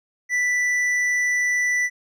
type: tone with hard clipping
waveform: sine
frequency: 1975.5 Hz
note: B6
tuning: in tune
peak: -20 dBFS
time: 0.29-1.9 s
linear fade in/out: 50 ms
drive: 6 dB
effects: none